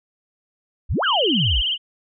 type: exponential two-way sweep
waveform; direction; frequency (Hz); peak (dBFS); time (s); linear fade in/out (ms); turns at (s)
sine; up then down; 42.82 to 1661.2 to 42.82; -18; 0.89-1.62; 20; 1.04
type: tone with vibrato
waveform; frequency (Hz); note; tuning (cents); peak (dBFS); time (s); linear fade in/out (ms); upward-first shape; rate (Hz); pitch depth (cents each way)
sine; 3001; F#7; +24; -19; 1.03-1.78; 50; triangle; 19; 120
effects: none